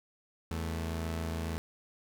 sawtooth tone pair together, 81.8 / 218.4 Hz, E2 / A3, -13 / -13 cents, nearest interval octave + perfect fourth, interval 1700 cents, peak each -30 / -37 dBFS, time 0.51-1.58 s, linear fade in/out 0 ms, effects none

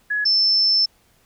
sine tone pair in turn, 1686 / 5300 Hz, G#6 / E8, +26 / +9 cents, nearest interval octave + minor sixth, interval 1983 cents, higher second, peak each -19 / -14 dBFS, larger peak second, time 0.1-0.25 / 0.25-0.86 s, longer second, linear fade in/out 10 ms, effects pink hiss -59 dBFS RMS until 1.25 s

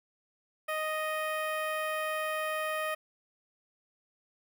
15% pulse tone with notch filter, 622.3 Hz, D#5, in tune, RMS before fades -33 dBFS, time 0.68-2.95 s, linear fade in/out 10 ms, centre 6300 Hz, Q 0.88, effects none

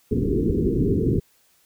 white low-pass noise, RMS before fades -21 dBFS, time 0.11-1.2 s, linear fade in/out 10 ms, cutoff 440 Hz, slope 96 dB/octave, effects white hiss -61 dBFS RMS until 1.65 s

